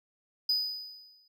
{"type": "tone with exponential decay", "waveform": "triangle", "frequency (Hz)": 4978, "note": "D#8", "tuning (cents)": 0, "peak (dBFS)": -22, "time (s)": [0.49, 1.28], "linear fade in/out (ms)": 5, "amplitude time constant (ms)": 170, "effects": []}